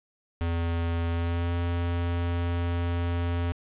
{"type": "tone with pitch glide", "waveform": "square", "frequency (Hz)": [84.4, 86.22], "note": ["E2", "F2"], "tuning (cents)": [41, -22], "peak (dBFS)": -26, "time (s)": [0.41, 3.52], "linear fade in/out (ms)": 0, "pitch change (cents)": 37, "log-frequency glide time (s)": [1.1, 1.54], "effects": ["resampled to 8000 Hz", "9-bit"]}